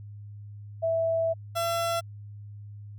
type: tone pair in turn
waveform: sine / 30% pulse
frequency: 657 / 674.7 Hz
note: E5 / E5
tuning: -6 / +40 cents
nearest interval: unison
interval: 46 cents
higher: second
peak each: -23 dBFS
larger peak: neither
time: 0.82-1.34 / 1.55-2.01 s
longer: first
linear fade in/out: 20 ms
effects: added 103 Hz sine -40 dBFS peak until 2.98 s